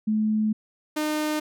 sine / sawtooth tone pair in turn, 215.5 / 304.8 Hz, A3 / D#4, -36 / -36 cents, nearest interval tritone, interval 600 cents, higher second, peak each -20 dBFS, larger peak neither, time 0.07-0.53 / 0.96-1.4 s, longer first, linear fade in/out 10 ms, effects none

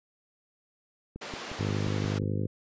click train, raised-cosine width 3 ms, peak -26 dBFS, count 7, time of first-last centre 1.16-2.228 s, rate 5.62 Hz
pink band-pass noise, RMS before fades -40 dBFS, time 1.21-2.19 s, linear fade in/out 10 ms, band 320 to 5500 Hz, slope 12 dB/octave
harmonic tone, 50.9 Hz, G#1, 34 cents flat, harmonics 2 / 3 / 4 / 5 / 6 / 7 / 8 / 9 / 10, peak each -30 / -34 / -36 / -38 / -40 / -41 / -42 / -43 / -44 dBFS, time 1.59-2.47 s, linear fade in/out 5 ms
effects resampled to 16000 Hz

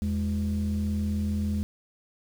sine tone pair together, 82.28 / 207.7 Hz, E2 / G#3, -3 / 0 cents, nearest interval octave + major third, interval 1603 cents, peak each -26 dBFS, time 0.02-1.63 s, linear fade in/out 0 ms, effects tanh soft clip ceiling -21 dBFS + 8-bit

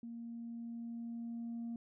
sine tone with level ramp, 233.1 Hz, A#3, in tune, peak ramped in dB -43 to -37 dBFS, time 0.03-1.76 s, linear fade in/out 2 ms, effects tanh soft clip ceiling -37 dBFS

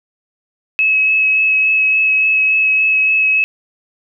sine tone with vibrato, 2575 Hz, E7, 41 cents flat, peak -10 dBFS, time 0.79-3.44 s, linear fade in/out 0 ms, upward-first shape sine, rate 3.5 Hz, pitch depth 11 cents each way, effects none

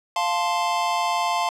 square chord, F major, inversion none, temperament equal, 698.5 / 880 / 1046.5 Hz, F5 / A5 / C6, 0 / 0 / 0 cents, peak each -26 dBFS, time 0.16-1.49 s, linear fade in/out 2 ms, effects low-pass 8000 Hz 12 dB/octave

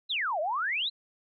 sine exponential two-way sweep, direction down then up, 4165 to 587.3 to 4165 Hz, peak -27 dBFS, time 0.09-0.9 s, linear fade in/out 20 ms, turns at 0.4 s, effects none

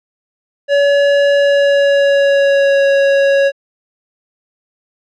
square tone with pitch glide, 567 to 554.4 Hz, C#5 to C#5, +39 to 0 cents, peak -9 dBFS, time 0.68-3.52 s, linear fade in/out 50 ms, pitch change -39 cents, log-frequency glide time 1.36-2.86 s, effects low-pass 3000 Hz 12 dB/octave

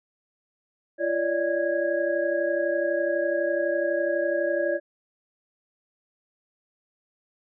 sine tone cluster, 342.1 / 571 / 603 / 1651 Hz, F4 / D5 / D5 / G#6, -36 / -49 / +46 / -11 cents, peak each -29 / -25 / -28 / -32 dBFS, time 0.98-4.8 s, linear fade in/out 50 ms, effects none

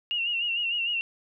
sine tone with vibrato, 2800 Hz, F7, 4 cents sharp, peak -25 dBFS, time 0.11-1.01 s, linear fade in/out 0 ms, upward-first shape sine, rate 6.6 Hz, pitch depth 64 cents each way, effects none

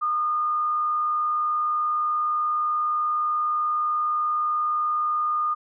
sine tone with frequency modulation, 1220 Hz, D#6, 34 cents flat, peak -21 dBFS, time 0.01-5.55 s, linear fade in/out 20 ms, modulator 76.7 Hz, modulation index 0.22, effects none

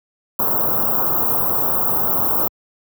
white band-stop noise, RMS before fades -18 dBFS, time 0.39-2.48 s, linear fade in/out 5 ms, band 1300 to 14000 Hz, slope 48 dB/octave, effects high-pass 80 Hz 12 dB/octave

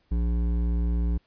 sine tone with hard clipping, 58.27 Hz, A#1, in tune, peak -24 dBFS, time 0.11-1.18 s, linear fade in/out 10 ms, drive 11 dB, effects pink hiss -68 dBFS RMS until 1.26 s + resampled to 11025 Hz

